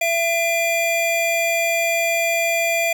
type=tone pair together; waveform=square; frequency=673.5 / 2400 Hz; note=E5 / D7; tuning=+37 / +37 cents; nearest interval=octave + minor seventh; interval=2200 cents; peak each=-21 dBFS; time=0.01-2.93 s; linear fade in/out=5 ms; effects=none